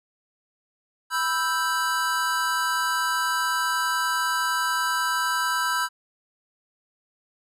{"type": "chord", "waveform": "square", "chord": "E minor", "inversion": "second", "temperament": "equal", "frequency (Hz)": [987.8, 1318.5, 1568], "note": ["B5", "E6", "G6"], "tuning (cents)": [0, 0, 0], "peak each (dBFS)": [-28, -28, -27], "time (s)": [1.1, 5.89], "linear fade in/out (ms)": 50, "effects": ["resampled to 32000 Hz"]}